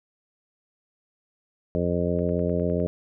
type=harmonic tone; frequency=87.31 Hz; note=F2; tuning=in tune; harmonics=1 / 2 / 3 / 4 / 5 / 6 / 7; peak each=-30 / -27 / -31 / -32 / -29 / -31 / -30 dBFS; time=1.75-2.87 s; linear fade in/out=0 ms
type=click train; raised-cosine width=0.5 ms; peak=-36 dBFS; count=7; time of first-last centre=2.19-2.801 s; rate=9.82 Hz
effects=none